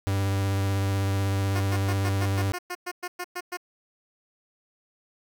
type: tone with vibrato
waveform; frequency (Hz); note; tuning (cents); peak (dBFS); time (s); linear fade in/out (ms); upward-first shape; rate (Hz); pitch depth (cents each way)
45% pulse; 98; G2; 0; -23; 0.07-2.52; 0; sine; 16; 21
type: tone bursts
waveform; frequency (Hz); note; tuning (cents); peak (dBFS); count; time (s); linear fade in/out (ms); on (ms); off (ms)
10% pulse; 357.6; F4; +41; -22; 13; 1.55-3.572; 10; 54; 110
effects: none